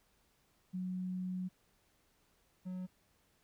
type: tone pair in turn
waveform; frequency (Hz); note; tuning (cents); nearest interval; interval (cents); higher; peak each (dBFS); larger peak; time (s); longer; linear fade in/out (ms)
sine / triangle; 183.7 / 183.7; F#3 / F#3; -12 / -12; unison; 0; neither; -36 / -37; first; 0.73-1.49 / 2.65-2.87; first; 20
effects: pink hiss -73 dBFS RMS until 3.43 s